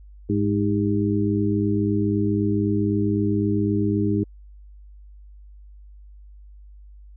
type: harmonic tone with a mistuned harmonic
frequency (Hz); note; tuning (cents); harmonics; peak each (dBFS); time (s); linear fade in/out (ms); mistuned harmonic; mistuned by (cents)
103.83; G#2; 0; 1 / 2 / 3 / 4; -24 / -24 / -23 / -27; 0.29-4.24; 10; 4; -68
effects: added 50 Hz sine -42 dBFS peak until 7.16 s